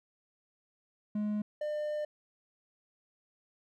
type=tone pair in turn; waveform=triangle; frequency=210 / 600.7 Hz; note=G#3 / D5; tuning=+19 / +39 cents; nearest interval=octave + tritone; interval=1820 cents; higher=second; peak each=-28 / -30 dBFS; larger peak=first; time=1.15-1.42 / 1.61-2.05 s; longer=second; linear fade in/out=5 ms; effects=none